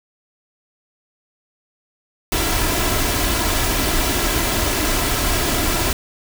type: noise with comb filter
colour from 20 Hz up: pink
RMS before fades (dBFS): -19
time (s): 2.32-5.93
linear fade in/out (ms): 2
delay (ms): 3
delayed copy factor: +0.5
effects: none